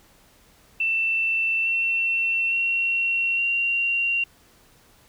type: tone with pitch steps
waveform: sine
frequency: 2675 / 2703 / 2731 / 2760 Hz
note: E7 / E7 / F7 / F7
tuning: +25 / +43 / -39 / -21 cents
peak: -20 dBFS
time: 0.8-4.24 s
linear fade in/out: 5 ms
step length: 860 ms
effects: pink hiss -56 dBFS RMS until 5.08 s